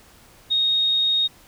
sine tone, 3729 Hz, A#7, in tune, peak -17 dBFS, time 0.5-1.28 s, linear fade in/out 20 ms, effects pink hiss -51 dBFS RMS until 1.47 s

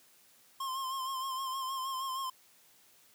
square tone with vibrato, 1058 Hz, C6, 19 cents sharp, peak -35 dBFS, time 0.6-2.3 s, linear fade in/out 5 ms, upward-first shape sine, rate 6.4 Hz, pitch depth 45 cents each way, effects white hiss -63 dBFS RMS until 3.14 s + high-pass 100 Hz 12 dB/octave

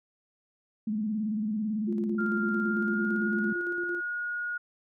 sine tone with vibrato, 214 Hz, A3, 48 cents flat, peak -27 dBFS, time 0.87-3.53 s, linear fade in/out 5 ms, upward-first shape square, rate 18 Hz, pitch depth 65 cents each way
sine tone with tremolo, 348.9 Hz, F4, 2 cents flat, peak -31 dBFS, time 1.87-4.01 s, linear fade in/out 20 ms, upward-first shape square, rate 8.9 Hz, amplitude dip 45%
sine tone with pitch glide, 1396.9 to 1442 Hz, F6 to F#6, 0 to -45 cents, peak -30 dBFS, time 2.18-4.58 s, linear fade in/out 10 ms, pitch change +55 cents, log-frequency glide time 2.63-3.46 s
effects none

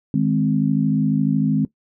sine chord, Ab major, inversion second, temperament equal, 155.56 / 207.7 / 261.6 Hz, Eb3 / Ab3 / C4, 0 / 0 / 0 cents, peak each -20 dBFS, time 0.14-1.65 s, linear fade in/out 2 ms, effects noise-tail reverb RT60 0.1 s tail -17 dB re dry

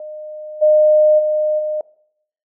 sine tone with level steps, 611 Hz, D#5, 32 cents flat, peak -28 / -8 / -14 / -18 dBFS, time 0-1.81 s, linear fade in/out 2 ms, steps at 0.61 / 1.18 / 1.58 s, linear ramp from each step 20 ms, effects noise-tail reverb RT60 0.7 s tail -21 dB re dry

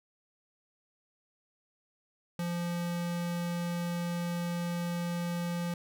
square tone, 173 Hz, F3, 16 cents flat, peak -32 dBFS, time 2.39-5.74 s, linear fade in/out 2 ms, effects none

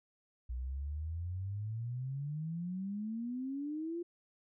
sine exponential sweep, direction up, 59.6 to 350.5 Hz, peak -36 dBFS, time 0.49-4.03 s, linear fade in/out 10 ms, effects none

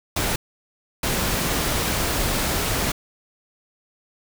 pink noise bursts at uneven times, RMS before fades -23 dBFS, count 2, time 0.16-0.36 / 1.03-2.92 s, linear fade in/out 5 ms, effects none

